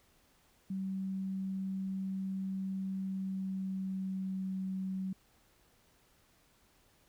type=tone with pitch glide; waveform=sine; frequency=191.3 to 189.32 Hz; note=G3 to F#3; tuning=-42 to +40 cents; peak=-34 dBFS; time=0.7-5.13 s; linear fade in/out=5 ms; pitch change=-18 cents; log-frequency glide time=2.93-4.61 s; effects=pink hiss -68 dBFS RMS until 7.08 s